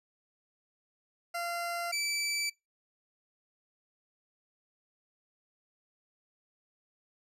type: tone pair in turn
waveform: 20% pulse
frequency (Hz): 689 / 2318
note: F5 / D7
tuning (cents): -24 / -23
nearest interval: octave + major sixth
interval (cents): 2101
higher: second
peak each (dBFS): -28 / -25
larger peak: second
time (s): 1.34-1.92 / 1.92-2.5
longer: neither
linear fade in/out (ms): 10
effects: noise-tail reverb RT60 0.2 s tail -23 dB re dry + resampled to 32000 Hz